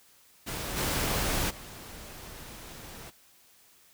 pink noise with level steps, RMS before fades -35 / -29 / -45 dBFS, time 0.46-3.11 s, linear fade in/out 20 ms, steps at 0.76 / 1.49 s, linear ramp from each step 20 ms, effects white hiss -60 dBFS RMS until 3.93 s

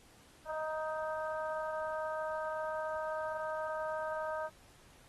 harmonic tone, 312.5 Hz, D#4, 8 cents sharp, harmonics 2 / 3 / 4 / 5, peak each -37 / -41 / -43 / -45 dBFS, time 0.45-4.5 s, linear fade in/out 50 ms, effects pink hiss -62 dBFS RMS until 5.08 s + AAC 32 kbps

